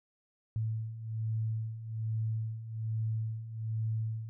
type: beating tone pair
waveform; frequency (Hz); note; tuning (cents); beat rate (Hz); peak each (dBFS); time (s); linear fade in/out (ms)
sine; 110 / 111.2; A2 / A2; 0 / +19; 1.2; -38 / -33; 0.56-4.29; 0
effects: none